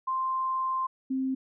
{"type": "tone pair in turn", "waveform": "sine", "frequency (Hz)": [1046.5, 263.4], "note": ["C6", "C4"], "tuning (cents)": [0, 12], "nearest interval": "2 octaves", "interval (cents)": 2388, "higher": "first", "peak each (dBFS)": -26, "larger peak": "neither", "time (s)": [[0.07, 0.87], [1.1, 1.35]], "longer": "first", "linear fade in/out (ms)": 10, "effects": []}